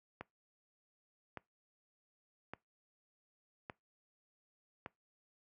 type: click train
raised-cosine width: 0.5 ms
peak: -28 dBFS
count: 5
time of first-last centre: 0.21-4.861 s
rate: 0.86 Hz
effects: noise-tail reverb RT60 0.2 s tail -23 dB re dry + high-pass 80 Hz 12 dB/octave